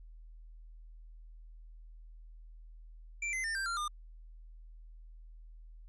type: tone with pitch steps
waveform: square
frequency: 2349 / 2057 / 1800.9 / 1576.9 / 1380.7 / 1208.9 Hz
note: D7 / C7 / A6 / G6 / F6 / D6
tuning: 0 / -30 / +40 / +10 / -20 / +50 cents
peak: -34 dBFS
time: 3.22-3.88 s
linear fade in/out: 5 ms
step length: 110 ms
effects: added 40 Hz sine -49 dBFS peak until 5.88 s + resampled to 24000 Hz